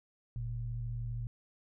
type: tone pair together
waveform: sine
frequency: 43.88 / 116.54 Hz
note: F1 / A#2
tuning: +9 / 0 cents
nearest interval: octave + perfect fourth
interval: 1691 cents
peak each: -40 / -36 dBFS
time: 0.36-1.27 s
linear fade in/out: 0 ms
effects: none